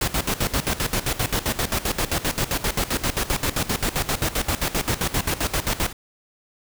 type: noise with tremolo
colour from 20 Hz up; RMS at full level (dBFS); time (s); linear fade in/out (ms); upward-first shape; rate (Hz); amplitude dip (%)
pink; -22; 0.01-5.93; 5; square; 7.6; 80
effects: none